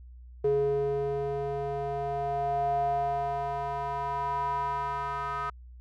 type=tone with band-pass filter sweep; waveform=square; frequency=140 Hz; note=C#3; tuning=18 cents sharp; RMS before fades=-30 dBFS; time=0.44-5.5 s; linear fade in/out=5 ms; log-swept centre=440 to 1200 Hz; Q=6.4; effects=added 61 Hz sine -45 dBFS peak until 5.8 s